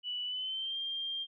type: tone with pitch glide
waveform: sine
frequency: 2960 to 3191 Hz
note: F#7 to G7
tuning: 0 to +30 cents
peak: -34 dBFS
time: 0.03-1.27 s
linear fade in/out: 50 ms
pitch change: +130 cents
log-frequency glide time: 0.25-0.77 s
effects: none